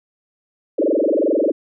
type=tone with frequency modulation; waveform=sine; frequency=440 Hz; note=A4; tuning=in tune; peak=-14 dBFS; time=0.78-1.52 s; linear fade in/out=10 ms; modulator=22.5 Hz; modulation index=6.7; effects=none